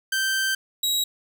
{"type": "tone pair in turn", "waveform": "sawtooth", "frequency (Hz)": [1559, 3843], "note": ["G6", "B7"], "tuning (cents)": [-10, -48], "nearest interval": "octave + major third", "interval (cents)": 1562, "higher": "second", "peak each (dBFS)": -18, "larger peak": "neither", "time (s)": [[0.12, 0.55], [0.83, 1.04]], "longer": "first", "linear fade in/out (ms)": 5, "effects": []}